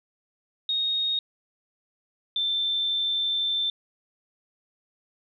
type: tone pair in turn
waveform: sine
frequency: 3729 / 3554 Hz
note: A#7 / A7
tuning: 0 / +17 cents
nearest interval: minor second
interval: 83 cents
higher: first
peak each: -23 dBFS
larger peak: neither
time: 0.69-1.19 / 2.36-3.7 s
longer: second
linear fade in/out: 2 ms
effects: none